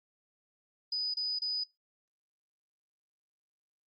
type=tone bursts; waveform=sine; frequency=4978 Hz; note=D#8; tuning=in tune; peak=-30 dBFS; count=3; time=0.92-1.638 s; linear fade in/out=5 ms; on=220 ms; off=29 ms; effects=noise-tail reverb RT60 0.2 s tail -23 dB re dry + Opus 48 kbps